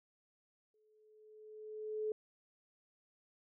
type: tone with exponential growth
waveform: sine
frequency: 430 Hz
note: A4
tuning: 40 cents flat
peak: -33 dBFS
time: 0.74-2.12 s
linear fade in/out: 2 ms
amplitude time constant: 300 ms
effects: none